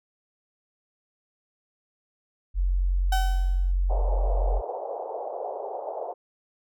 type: tone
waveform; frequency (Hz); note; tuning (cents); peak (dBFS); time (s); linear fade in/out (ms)
sine; 45.3; F#1; -36; -20; 2.54-4.62; 50
type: tone with exponential decay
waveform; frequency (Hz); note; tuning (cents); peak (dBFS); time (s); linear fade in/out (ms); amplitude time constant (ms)
35% pulse; 760; F#5; +46; -21; 3.12-3.72; 5; 130
type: band-pass noise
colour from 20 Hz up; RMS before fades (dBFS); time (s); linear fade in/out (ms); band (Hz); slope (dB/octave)
white; -33; 3.89-6.14; 20; 430 to 810; 48
effects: MP3 96 kbps